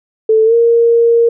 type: tone with pitch glide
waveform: sine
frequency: 440 to 465.9 Hz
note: A4 to A#4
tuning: 0 to -1 cents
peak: -6 dBFS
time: 0.29-1.29 s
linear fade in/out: 5 ms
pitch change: +99 cents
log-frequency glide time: 0.45-0.54 s
effects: none